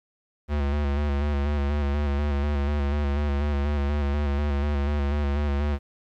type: tone with vibrato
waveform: square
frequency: 72 Hz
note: D2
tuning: 34 cents flat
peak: -23 dBFS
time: 0.48-5.79 s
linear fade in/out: 50 ms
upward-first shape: square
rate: 4.1 Hz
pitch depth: 37 cents each way
effects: low-pass 3000 Hz 12 dB/octave + 10-bit